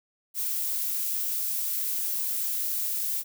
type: noise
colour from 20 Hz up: violet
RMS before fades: -29 dBFS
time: 0.34-3.24 s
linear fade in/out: 50 ms
effects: none